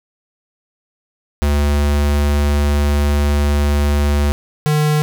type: tone pair in turn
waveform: square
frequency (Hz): 72.6 / 151.1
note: D2 / D3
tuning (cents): -19 / +50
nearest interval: octave + minor second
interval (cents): 1269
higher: second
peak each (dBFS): -13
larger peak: neither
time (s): 1.42-4.32 / 4.66-5.02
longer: first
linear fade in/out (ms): 0
effects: none